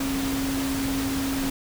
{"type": "tone in noise", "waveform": "sine", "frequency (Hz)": 271.1, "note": "C#4", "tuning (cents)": -38, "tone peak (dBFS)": -25, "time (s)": [0, 1.5], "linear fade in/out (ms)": 5, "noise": "pink", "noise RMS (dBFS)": -31, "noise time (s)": [0, 1.5], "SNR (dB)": 3, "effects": []}